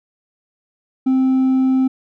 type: tone with hard clipping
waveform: sine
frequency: 261.6 Hz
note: C4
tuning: in tune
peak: -13 dBFS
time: 1.06-1.88 s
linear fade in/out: 10 ms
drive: 2 dB
effects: none